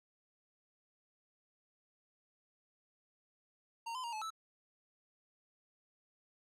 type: tone with pitch steps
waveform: square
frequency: 923 / 1021 / 938 / 863 / 1312 Hz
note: A#5 / C6 / A#5 / A5 / E6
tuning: -17 / -43 / +11 / -34 / -9 cents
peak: -40 dBFS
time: 3.86-4.305 s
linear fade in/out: 10 ms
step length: 89 ms
effects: low-pass 9000 Hz 12 dB/octave